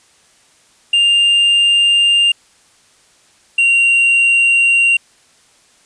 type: tone pair in turn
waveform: triangle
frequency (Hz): 2800 / 2761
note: F7 / F7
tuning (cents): +4 / -20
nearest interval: unison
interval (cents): 24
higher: first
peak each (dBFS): -7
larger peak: neither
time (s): 0.93-2.32 / 3.58-4.97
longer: neither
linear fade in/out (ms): 5
effects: white hiss -51 dBFS RMS until 5.85 s + resampled to 22050 Hz